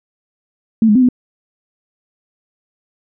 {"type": "tone with pitch steps", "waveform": "sine", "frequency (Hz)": [223.1, 209, 257, 249.3], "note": ["A3", "G#3", "C4", "B3"], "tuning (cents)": [24, 11, -31, 16], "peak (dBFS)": -7, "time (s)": [0.82, 1.088], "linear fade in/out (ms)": 2, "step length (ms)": 67, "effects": []}